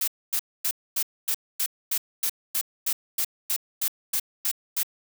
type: noise bursts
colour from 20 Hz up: blue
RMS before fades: -25 dBFS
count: 16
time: 0.01-4.832 s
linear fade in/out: 5 ms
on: 67 ms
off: 250 ms
effects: none